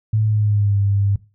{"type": "tone with pitch glide", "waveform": "sine", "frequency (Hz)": [108.4, 99.98], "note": ["A2", "G2"], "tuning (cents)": [-25, 35], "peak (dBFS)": -14, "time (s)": [0.13, 1.16], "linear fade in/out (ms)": 5, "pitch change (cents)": -140, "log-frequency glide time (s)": [0.24, 0.78], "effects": ["noise-tail reverb RT60 0.3 s tail -18 dB re dry"]}